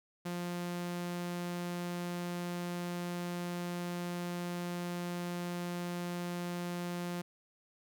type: tone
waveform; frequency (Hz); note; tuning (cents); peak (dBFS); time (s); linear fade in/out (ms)
sawtooth; 175.4; F3; +8; -32; 0.25-7.22; 10
effects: none